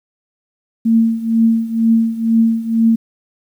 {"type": "tone with tremolo", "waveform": "sine", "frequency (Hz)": 226.8, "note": "A#3", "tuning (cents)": -47, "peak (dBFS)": -7, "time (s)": [0.85, 2.96], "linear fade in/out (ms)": 10, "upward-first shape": "triangle", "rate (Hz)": 2.1, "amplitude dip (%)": 85, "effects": ["8-bit"]}